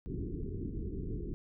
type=low-pass noise; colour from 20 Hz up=pink; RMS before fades=-38 dBFS; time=0.06-1.34 s; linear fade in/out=0 ms; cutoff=430 Hz; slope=96 dB/octave; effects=none